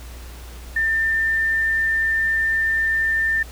sine tone, 1794 Hz, A6, 33 cents sharp, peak -17 dBFS, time 0.76-3.43 s, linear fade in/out 5 ms, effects added 60 Hz sine -35 dBFS peak until 3.51 s + pink hiss -43 dBFS RMS until 3.51 s

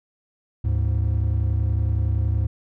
triangle tone pair together, 74.2 / 104.95 Hz, D2 / G#2, +18 / +19 cents, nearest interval tritone, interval 601 cents, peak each -19 dBFS, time 0.64-2.47 s, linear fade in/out 10 ms, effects tanh soft clip ceiling -11 dBFS

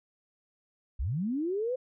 sine linear sweep, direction up, 46.29 to 523.3 Hz, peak -28 dBFS, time 0.99-1.76 s, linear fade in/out 10 ms, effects none

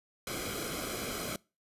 pink noise with comb filter, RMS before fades -37 dBFS, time 0.27-1.36 s, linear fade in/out 2 ms, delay 1.1 ms, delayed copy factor -0.75, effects noise-tail reverb RT60 0.3 s tail -24 dB re dry + resampled to 32000 Hz

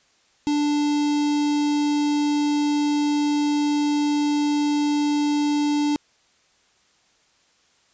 square tone with notch filter, 293.7 Hz, D4, in tune, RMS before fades -21 dBFS, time 0.47-5.96 s, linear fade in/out 0 ms, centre 1600 Hz, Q 1, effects white hiss -61 dBFS RMS until 7.93 s + resampled to 16000 Hz

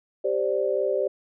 sine chord, G suspended fourth, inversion none, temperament equal, 392 / 523.3 / 587.3 Hz, G4 / C5 / D5, 0 / 0 / 0 cents, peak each -26 dBFS, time 0.24-1.08 s, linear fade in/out 10 ms, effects none

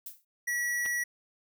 violet noise with exponential decay, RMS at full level -37 dBFS, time 0.06-0.25 s, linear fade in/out 5 ms, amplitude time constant 40 ms
square tone, 1933 Hz, B6, 38 cents flat, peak -29 dBFS, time 0.47-1.04 s, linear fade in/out 10 ms
clicks, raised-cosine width 0.3 ms, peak -30 / -25 dBFS, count 2, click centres 0.853 / 0.861 s
effects none

